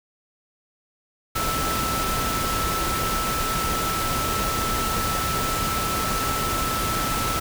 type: tone in noise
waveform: sine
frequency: 1318.5 Hz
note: E6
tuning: in tune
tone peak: -26 dBFS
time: 1.35-7.4 s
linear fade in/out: 10 ms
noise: pink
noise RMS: -26 dBFS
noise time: 1.35-7.4 s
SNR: -3 dB
effects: none